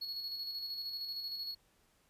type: tone with tremolo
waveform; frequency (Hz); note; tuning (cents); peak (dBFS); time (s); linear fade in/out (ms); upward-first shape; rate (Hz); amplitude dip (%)
triangle; 4350; C#8; -33; -36; 0.01-1.55; 10; square; 13; 35
effects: pink hiss -71 dBFS RMS until 2.09 s + resampled to 32000 Hz